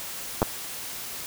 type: clicks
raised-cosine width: 1 ms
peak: -7 dBFS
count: 2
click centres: 0.419 / 0.428 s
effects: white hiss -36 dBFS RMS until 1.26 s